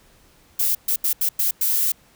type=noise bursts at uneven times; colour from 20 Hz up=violet; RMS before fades=-20 dBFS; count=6; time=0.59-0.75 / 0.88-0.96 / 1.04-1.13 / 1.21-1.29 / 1.39-1.51 / 1.61-1.92 s; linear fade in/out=5 ms; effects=pink hiss -55 dBFS RMS until 2.15 s